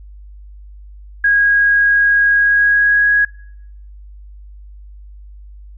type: tone with pitch glide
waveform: sine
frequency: 1643 to 1660.2 Hz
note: G#6 to G#6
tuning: -19 to -1 cents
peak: -9 dBFS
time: 1.24-3.25 s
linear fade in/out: 5 ms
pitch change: +18 cents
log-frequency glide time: 2.32-3.11 s
effects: noise-tail reverb RT60 0.8 s tail -25 dB re dry + added 50 Hz sine -34 dBFS peak until 5.77 s